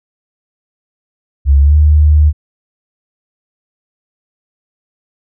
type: tone with pitch glide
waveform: sine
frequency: 69.6 to 75.46 Hz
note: C#2 to D2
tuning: +8 to +48 cents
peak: -4 dBFS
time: 1.45-2.33 s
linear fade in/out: 50 ms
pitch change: +140 cents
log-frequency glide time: 1.6-1.76 s
effects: none